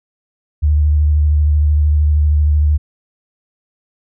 sine tone with vibrato, 74.9 Hz, D2, 35 cents sharp, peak -9 dBFS, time 0.62-2.78 s, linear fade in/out 20 ms, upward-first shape triangle, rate 13 Hz, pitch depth 37 cents each way, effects none

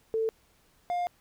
sine / triangle tone pair in turn, 445.3 / 706.9 Hz, A4 / F5, +21 / +21 cents, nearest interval minor sixth, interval 800 cents, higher second, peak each -25 dBFS, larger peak neither, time 0.14-0.29 / 0.9-1.07 s, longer second, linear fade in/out 0 ms, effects pink hiss -65 dBFS RMS until 1.2 s

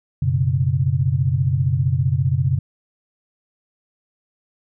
sine chord, F# suspended fourth, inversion none, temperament equal, 92.5 / 123.47 / 138.59 Hz, F#2 / B2 / C#3, 0 / 0 / 0 cents, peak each -22 / -20 / -19 dBFS, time 0.22-2.59 s, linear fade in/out 5 ms, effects none

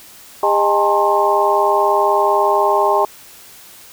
sine tone cluster, 403.8 / 618 / 814 / 894 / 1064 Hz, G#4 / D#5 / G#5 / A5 / C6, -49 / -12 / -35 / +27 / +29 cents, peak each -18 dBFS, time 0.43-3.05 s, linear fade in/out 2 ms, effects white hiss -41 dBFS RMS until 3.92 s

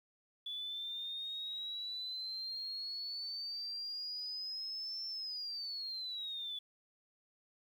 sine exponential two-way sweep, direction up then down, 3438 to 5370 to 3438 Hz, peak -39 dBFS, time 0.46-6.59 s, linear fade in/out 5 ms, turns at 5.07 s, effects 11-bit

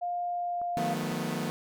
sine tone with pitch glide, 705 to 700.5 Hz, F5 to F5, +16 to +5 cents, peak -29 dBFS, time 0.01-0.95 s, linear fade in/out 20 ms, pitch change -11 cents, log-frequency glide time 0.26-0.74 s
clicks, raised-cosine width 1 ms, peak -33 dBFS, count 3, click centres 0.616 / 1.036 / 1.116 s
sawtooth chord, B dominant seventh, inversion first, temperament equal with one note detuned, 155.56 / 180.46 / 220 / 246.9 Hz, D#3 / F#3 / A3 / B3, 0 / -43 / 0 / 0 cents, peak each -32 dBFS, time 0.77-1.5 s, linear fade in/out 0 ms
effects none

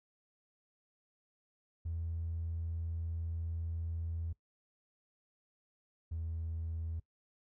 triangle tone pair in turn, 82.7 / 81.66 Hz, E2 / E2, +6 / -16 cents, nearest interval unison, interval 22 cents, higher first, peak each -32 / -33 dBFS, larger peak first, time 1.85-4.33 / 6.11-7 s, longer first, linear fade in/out 10 ms, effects noise-tail reverb RT60 0.1 s tail -22 dB re dry + tanh soft clip ceiling -32 dBFS

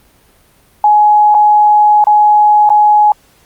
sine tone with dropouts, 840 Hz, G#5, 19 cents sharp, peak -4 dBFS, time 0.84-3.12 s, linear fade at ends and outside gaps 2 ms, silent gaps 1.344-1.348 / 2.041-2.069 / 2.692-2.702 s, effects pink hiss -49 dBFS RMS until 3.45 s + Opus 32 kbps

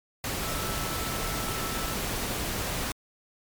sine tone in noise, 1318.5 Hz, E6, in tune, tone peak -38 dBFS, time 0.43-1.94 s, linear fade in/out 2 ms, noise pink, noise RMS -31 dBFS, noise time 0.24-2.92 s, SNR -10 dB, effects MP3 96 kbps

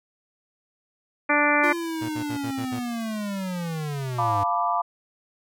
harmonic tone, 293.6 Hz, D4, in tune, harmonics 1 / 2 / 3 / 4 / 5 / 6 / 7 / 8, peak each -26 / -26 / -26 / -26 / -26 / -26 / -26 / -26 dBFS, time 1.29-1.73 s, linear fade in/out 10 ms
square linear sweep, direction down, 352.3 to 98 Hz, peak -28 dBFS, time 1.63-4.44 s, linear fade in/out 10 ms
sawtooth tone bursts, 116.54 Hz, A#2, in tune, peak -28 dBFS, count 6, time 2.01-2.795 s, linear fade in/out 10 ms, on 80 ms, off 61 ms
sine chord, B half-diminished seventh, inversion second, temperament equal, 698.5 / 880 / 987.8 / 1174.7 Hz, F5 / A5 / B5 / D6, 0 / 0 / 0 / 0 cents, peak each -26 / -29 / -26 / -26 dBFS, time 4.18-4.82 s, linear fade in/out 10 ms
effects none

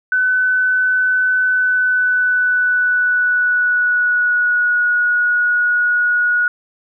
sine tone with pitch glide, 1507 to 1454.8 Hz, F#6 to F#6, +31 to -30 cents, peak -12 dBFS, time 0.12-6.48 s, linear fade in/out 2 ms, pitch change -61 cents, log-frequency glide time 1.44-4.85 s, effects none

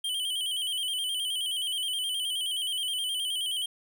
square tone with vibrato, 3092 Hz, G7, 24 cents flat, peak -29 dBFS, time 0.04-3.66 s, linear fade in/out 5 ms, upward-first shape square, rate 9.5 Hz, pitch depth 57 cents each way, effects none

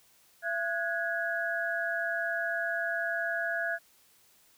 sine tone cluster, 673 / 1462 / 1661 Hz, E5 / F#6 / G#6, +36 / -21 / 0 cents, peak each -34 / -34 / -32 dBFS, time 0.42-3.79 s, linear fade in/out 50 ms, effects white hiss -63 dBFS RMS until 4.57 s

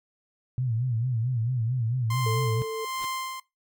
sine tone with vibrato, 120 Hz, B2, 49 cents flat, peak -24 dBFS, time 0.58-2.62 s, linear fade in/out 0 ms, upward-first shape sine, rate 4.5 Hz, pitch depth 140 cents each way
sawtooth tone with tremolo, 1046.5 Hz, C6, in tune, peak -25 dBFS, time 2.1-3.4 s, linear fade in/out 5 ms, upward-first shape sine, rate 1.3 Hz, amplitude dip 60%
sine tone, 443.4 Hz, A4, 13 cents sharp, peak -29 dBFS, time 2.26-2.85 s, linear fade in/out 5 ms
pink noise with exponential growth, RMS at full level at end -40 dBFS, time 2.9-3.05 s, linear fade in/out 1 ms, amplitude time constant 32 ms
effects noise-tail reverb RT60 0.2 s tail -19 dB re dry

